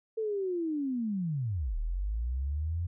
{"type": "linear two-way sweep", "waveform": "sine", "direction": "down then up", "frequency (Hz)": [450.7, 36.71, 88.6], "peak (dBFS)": -29, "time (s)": [0.17, 2.87], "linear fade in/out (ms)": 10, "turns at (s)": 1.77, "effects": []}